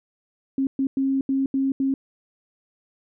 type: tone bursts at uneven times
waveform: sine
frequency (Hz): 269.6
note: C#4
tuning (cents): -48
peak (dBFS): -19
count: 6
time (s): 0.58-0.67 / 0.79-0.87 / 0.97-1.21 / 1.29-1.46 / 1.54-1.72 / 1.8-1.94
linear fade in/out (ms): 2
effects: none